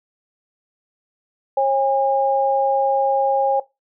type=tone pair together; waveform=sine; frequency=542.6 / 813 Hz; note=C#5 / G#5; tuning=-37 / -37 cents; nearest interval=perfect fifth; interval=700 cents; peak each=-17 dBFS; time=1.57-3.6 s; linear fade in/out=5 ms; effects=noise-tail reverb RT60 0.2 s tail -19 dB re dry